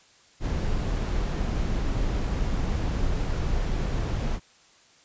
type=noise; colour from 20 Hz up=brown; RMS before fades=-26 dBFS; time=0.4-4.4 s; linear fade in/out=50 ms; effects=white hiss -57 dBFS RMS until 5.04 s + resampled to 16000 Hz